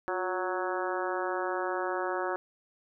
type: harmonic tone with a mistuned harmonic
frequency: 185 Hz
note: F#3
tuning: in tune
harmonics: 2 / 3 / 4 / 5 / 6 / 7 / 8 / 9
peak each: -34 / -36 / -37 / -38 / -39 / -39 / -40 / -41 dBFS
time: 0.08-2.36 s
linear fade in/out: 0 ms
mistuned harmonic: 2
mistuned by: -45 cents
effects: none